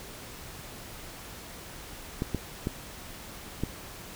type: clicks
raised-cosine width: 3 ms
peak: -15 dBFS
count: 4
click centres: 2.221 / 2.347 / 2.671 / 3.636 s
effects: pink hiss -44 dBFS RMS until 4.15 s